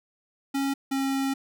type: tone pair in turn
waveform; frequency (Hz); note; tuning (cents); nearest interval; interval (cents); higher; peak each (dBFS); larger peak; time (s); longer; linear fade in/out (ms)
square; 274.8 / 270.9; C#4 / C#4; -15 / -40; unison; 25; first; -25; neither; 0.54-0.74 / 0.91-1.34; second; 10
effects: none